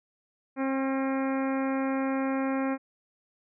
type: harmonic tone with a mistuned harmonic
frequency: 267.8 Hz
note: C4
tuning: 40 cents sharp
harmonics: 1 / 2 / 3 / 4 / 5 / 6 / 7 / 8 / 9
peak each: -27 / -33 / -37 / -39 / -41 / -43 / -44 / -45 / -46 dBFS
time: 0.56-2.78 s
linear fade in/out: 50 ms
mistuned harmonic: 5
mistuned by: +24 cents
effects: none